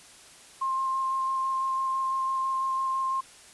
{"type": "tone with vibrato", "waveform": "sine", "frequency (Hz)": 1060, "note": "C6", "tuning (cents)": 22, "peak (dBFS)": -25, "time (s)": [0.61, 3.21], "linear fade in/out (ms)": 10, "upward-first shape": "square", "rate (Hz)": 6, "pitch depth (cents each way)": 8, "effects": ["white hiss -51 dBFS RMS until 3.53 s", "resampled to 24000 Hz"]}